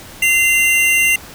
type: tone pair together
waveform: square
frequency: 2070 / 2765 Hz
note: C7 / F7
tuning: -19 / -18 cents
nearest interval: perfect fourth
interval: 501 cents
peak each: -15 / -14 dBFS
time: 0.22-1.16 s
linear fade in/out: 5 ms
effects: pink hiss -36 dBFS RMS until 1.34 s